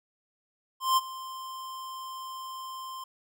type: tone with ADSR envelope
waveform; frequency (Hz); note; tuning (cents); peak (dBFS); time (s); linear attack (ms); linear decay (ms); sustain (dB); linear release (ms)
square; 1046.5; C6; 0; -20; 0.8-3.04; 170; 30; -18; 4
effects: none